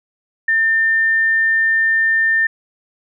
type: tone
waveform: sine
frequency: 1800 Hz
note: A6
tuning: 39 cents sharp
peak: -12 dBFS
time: 0.48-2.47 s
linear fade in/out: 5 ms
effects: none